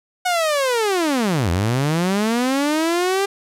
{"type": "linear two-way sweep", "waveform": "sawtooth", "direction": "down then up", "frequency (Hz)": [739, 81, 401.3], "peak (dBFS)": -13, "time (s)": [0.25, 3.26], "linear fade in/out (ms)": 10, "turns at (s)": 1.5, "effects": ["low-pass 12000 Hz 12 dB/octave"]}